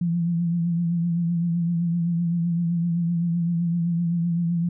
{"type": "tone with vibrato", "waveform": "sine", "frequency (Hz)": 170.4, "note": "F3", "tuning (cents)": -42, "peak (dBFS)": -20, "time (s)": [0.01, 4.69], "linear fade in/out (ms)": 5, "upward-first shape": "triangle", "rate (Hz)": 7.8, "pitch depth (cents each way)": 51, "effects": []}